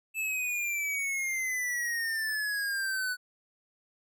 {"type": "exponential sweep", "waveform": "square", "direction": "down", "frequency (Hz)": [2636, 1480], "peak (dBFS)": -30, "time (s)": [0.14, 3.17], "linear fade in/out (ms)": 50, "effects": []}